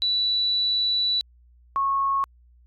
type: tone pair in turn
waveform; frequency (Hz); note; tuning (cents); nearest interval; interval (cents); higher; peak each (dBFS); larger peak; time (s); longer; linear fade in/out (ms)
sine; 3951 / 1097.2; B7 / C#6; 0 / -18; octave + minor seventh; 2218; first; -20; neither; 0.02-1.21 / 1.76-2.24; first; 0
effects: added 60 Hz sine -52 dBFS peak until 2.66 s + AAC 48 kbps